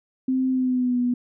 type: tone with pitch glide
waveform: sine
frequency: 260 to 245.4 Hz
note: C4 to B3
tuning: -11 to -11 cents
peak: -19 dBFS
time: 0.28-1.14 s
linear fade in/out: 5 ms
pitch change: -100 cents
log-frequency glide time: 0.5-0.99 s
effects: none